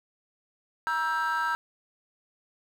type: chord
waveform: triangle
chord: E diminished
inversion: second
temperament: just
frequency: 949.3 / 1318.5 / 1582.2 Hz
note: Bb5 / E6 / G6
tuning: +31 / 0 / +16 cents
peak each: -27 dBFS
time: 0.87-1.55 s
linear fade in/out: 0 ms
effects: tanh soft clip ceiling -19 dBFS + 9-bit